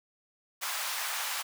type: high-pass noise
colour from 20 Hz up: pink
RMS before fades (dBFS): -34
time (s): 0.61-1.43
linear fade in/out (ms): 20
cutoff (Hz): 860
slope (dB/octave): 24
effects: none